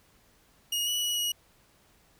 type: tone with pitch steps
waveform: sawtooth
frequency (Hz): 2873 / 2942 / 2921 / 2901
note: F7 / F#7 / F#7 / F#7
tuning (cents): +48 / -11 / -23 / -35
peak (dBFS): -24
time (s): 0.72-1.32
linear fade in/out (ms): 5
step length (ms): 150
effects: pink hiss -63 dBFS RMS until 2.19 s